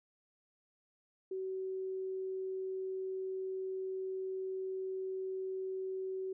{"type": "tone", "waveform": "sine", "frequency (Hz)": 378.4, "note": "F#4", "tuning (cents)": 39, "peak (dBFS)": -36, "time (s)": [1.31, 6.33], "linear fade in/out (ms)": 5, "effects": []}